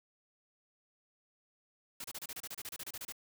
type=noise bursts; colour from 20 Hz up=white; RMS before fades=-43 dBFS; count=16; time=2-3.123 s; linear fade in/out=5 ms; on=43 ms; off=29 ms; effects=none

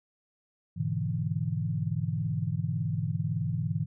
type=chord; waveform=sine; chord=E dominant seventh; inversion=first; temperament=equal; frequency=103.83 / 123.47 / 146.83 / 164.81 Hz; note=G#2 / B2 / D3 / E3; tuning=0 / 0 / 0 / 0 cents; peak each=-33 / -34 / -33 / -32 dBFS; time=0.76-3.86 s; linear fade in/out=20 ms; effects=none

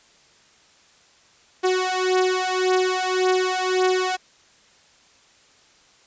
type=beating tone pair; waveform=sawtooth; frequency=369.4 / 371.2 Hz; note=F#4 / F#4; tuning=-3 / +6 cents; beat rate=1.8 Hz; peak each=-18 dBFS; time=1.63-4.17 s; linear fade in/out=20 ms; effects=white hiss -55 dBFS RMS until 6.06 s + resampled to 16000 Hz

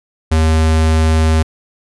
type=tone; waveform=square; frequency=79.5 Hz; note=D#2; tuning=38 cents sharp; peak=-10 dBFS; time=0.31-1.43 s; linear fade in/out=10 ms; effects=resampled to 24000 Hz

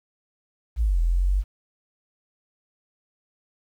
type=linear two-way sweep; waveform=sine; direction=down then up; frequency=61 to 41.2 to 49.44 Hz; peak=-18 dBFS; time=0.76-1.44 s; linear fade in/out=50 ms; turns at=1 s; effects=9-bit

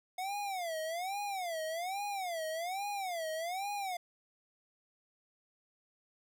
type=tone with vibrato; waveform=square; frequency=719 Hz; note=F#5; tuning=50 cents flat; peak=-36 dBFS; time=0.18-3.97 s; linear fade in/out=5 ms; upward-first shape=sine; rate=1.2 Hz; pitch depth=230 cents each way; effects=none

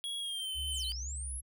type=tone with pitch glide; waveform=square; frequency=3322 to 3064 Hz; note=G#7 to G7; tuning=0 to -40 cents; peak=-36 dBFS; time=0.04-0.92 s; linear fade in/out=0 ms; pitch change=-140 cents; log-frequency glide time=0.19-0.52 s
type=tone with vibrato; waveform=sine; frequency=65 Hz; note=C2; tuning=11 cents flat; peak=-38 dBFS; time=0.54-1.42 s; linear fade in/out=50 ms; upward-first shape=triangle; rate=2 Hz; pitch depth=140 cents each way
type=linear two-way sweep; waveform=sine; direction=down then up; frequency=11290 to 3855 to 11290 Hz; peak=-40 dBFS; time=0.67-1.41 s; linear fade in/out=10 ms; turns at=0.85 s
effects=none

